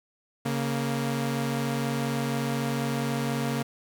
sawtooth tone pair together, 138.6 / 233.1 Hz, C#3 / A#3, 0 / 0 cents, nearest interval major sixth, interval 900 cents, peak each -25 dBFS, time 0.45-3.63 s, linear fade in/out 10 ms, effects 10-bit

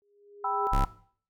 sine tone with exponential growth, 408.2 Hz, G#4, 30 cents flat, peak -30 dBFS, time 0.02-0.67 s, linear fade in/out 0 ms, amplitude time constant 140 ms
sine chord, E minor, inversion first, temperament equal, 784 / 987.8 / 1318.5 Hz, G5 / B5 / E6, 0 / 0 / 0 cents, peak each -31 dBFS, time 0.44-0.85 s, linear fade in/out 5 ms
square tone, 34.09 Hz, C#1, 28 cents flat, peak -24 dBFS, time 0.72-0.85 s, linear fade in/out 10 ms
effects noise-tail reverb RT60 0.5 s tail -17 dB re dry

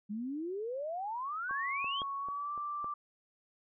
sine exponential sweep, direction up, 200 to 3350 Hz, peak -35 dBFS, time 0.09-2.03 s, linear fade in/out 20 ms
sine tone with pitch glide, 1108.7 to 1174.6 Hz, C#6 to D6, 0 to 0 cents, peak -35 dBFS, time 1.49-2.94 s, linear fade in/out 5 ms, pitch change +100 cents, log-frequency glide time 2.18-2.53 s
clicks, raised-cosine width 1 ms, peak -35 / -34 / -29 / -34 / -37 / -32 dBFS, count 6, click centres 1.51 / 1.844 / 2.018 / 2.286 / 2.577 / 2.844 s
effects none

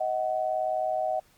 sine tone pair together, 629.8 / 749 Hz, D#5 / F#5, +21 / +21 cents, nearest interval minor third, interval 300 cents, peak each -28 dBFS, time 0-1.2 s, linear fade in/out 10 ms, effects pink hiss -62 dBFS RMS until 1.37 s + Opus 48 kbps

